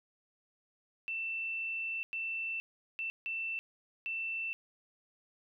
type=tone bursts at uneven times; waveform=sine; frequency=2674 Hz; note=E7; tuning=24 cents sharp; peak=-34 dBFS; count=5; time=1.08-2.03 / 2.13-2.6 / 2.99-3.1 / 3.26-3.59 / 4.06-4.53 s; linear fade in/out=0 ms; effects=none